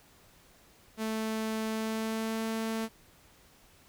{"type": "tone with pitch glide", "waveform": "sawtooth", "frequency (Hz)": [220, 223.2], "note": ["A3", "A3"], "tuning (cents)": [0, 25], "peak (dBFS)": -27, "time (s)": [0.97, 2.89], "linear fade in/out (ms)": 50, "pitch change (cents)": 25, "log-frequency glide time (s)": [1.69, 2.45], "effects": ["pink hiss -60 dBFS RMS until 3.88 s"]}